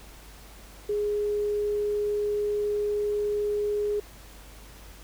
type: tone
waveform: sine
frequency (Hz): 415.3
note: G#4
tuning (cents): 0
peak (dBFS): -24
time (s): 0.89-4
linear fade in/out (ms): 5
effects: added 50 Hz sine -47 dBFS peak until 5.03 s + pink hiss -50 dBFS RMS until 5.03 s